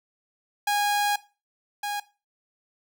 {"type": "tone pair in turn", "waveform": "sawtooth", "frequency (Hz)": [822, 822], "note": ["G#5", "G#5"], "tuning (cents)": [-18, -18], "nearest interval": "unison", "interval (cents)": 0, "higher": "neither", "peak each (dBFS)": [-18, -24], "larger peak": "first", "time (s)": [[0.67, 1.16], [1.83, 2]], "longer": "first", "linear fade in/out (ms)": 5, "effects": ["noise-tail reverb RT60 0.3 s tail -18 dB re dry"]}